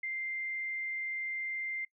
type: tone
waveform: sine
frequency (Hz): 2093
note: C7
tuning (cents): 0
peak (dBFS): -34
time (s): 0.03-1.85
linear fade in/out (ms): 5
effects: noise-tail reverb RT60 0.1 s tail -22 dB re dry